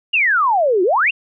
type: exponential two-way sweep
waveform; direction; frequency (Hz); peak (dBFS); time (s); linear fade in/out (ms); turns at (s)
sine; down then up; 2906 to 343.9 to 2906; -12; 0.13-1.11; 10; 0.83
effects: none